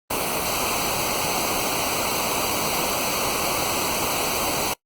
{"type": "noise with comb filter", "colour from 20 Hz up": "pink", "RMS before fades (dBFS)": -24, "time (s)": [0.1, 4.74], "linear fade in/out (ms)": 10, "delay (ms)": 0.57, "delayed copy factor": -0.85, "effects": ["noise-tail reverb RT60 0.1 s tail -23 dB re dry", "Opus 32 kbps"]}